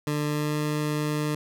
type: tone with pitch glide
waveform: 20% pulse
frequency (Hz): 148.8 to 150.36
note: D3 to D3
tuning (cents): +23 to +41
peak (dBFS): -20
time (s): 0.07-1.35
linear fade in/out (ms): 2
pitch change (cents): +18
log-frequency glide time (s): 0.28-0.55
effects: none